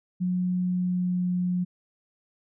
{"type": "tone with pitch glide", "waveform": "sine", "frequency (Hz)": [181.1, 179.64], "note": ["F#3", "F3"], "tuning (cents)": [-37, 49], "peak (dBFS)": -23, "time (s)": [0.2, 1.65], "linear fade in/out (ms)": 20, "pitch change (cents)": -14, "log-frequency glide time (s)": [0.6, 1.32], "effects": []}